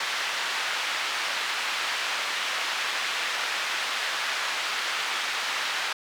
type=band-pass noise; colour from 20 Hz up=pink; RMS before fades=-29 dBFS; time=0-5.93 s; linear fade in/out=5 ms; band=1300 to 3900 Hz; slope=12 dB/octave; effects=none